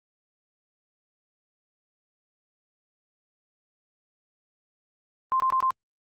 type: tone bursts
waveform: sine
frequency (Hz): 1046.5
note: C6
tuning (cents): 0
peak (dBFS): -20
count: 4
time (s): 5.32-5.706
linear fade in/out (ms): 0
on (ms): 80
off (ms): 22
effects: Opus 24 kbps